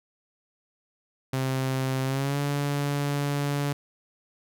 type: tone with pitch glide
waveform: sawtooth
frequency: 132 to 143.12 Hz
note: C3 to D3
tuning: +16 to -44 cents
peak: -21 dBFS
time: 1.33-3.73 s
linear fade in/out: 5 ms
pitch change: +140 cents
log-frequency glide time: 2.04-2.39 s
effects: none